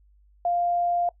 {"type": "tone", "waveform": "sine", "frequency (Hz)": 698.5, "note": "F5", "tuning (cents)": 0, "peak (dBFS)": -21, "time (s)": [0.45, 1.09], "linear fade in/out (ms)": 2, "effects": ["noise-tail reverb RT60 0.1 s tail -20 dB re dry", "added 50 Hz sine -55 dBFS peak until 1.2 s"]}